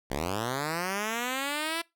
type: linear sweep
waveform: 5% pulse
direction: up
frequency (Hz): 61.6 to 338.4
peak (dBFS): -18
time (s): 0.1-1.82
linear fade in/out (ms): 10
effects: noise-tail reverb RT60 0.2 s tail -23 dB re dry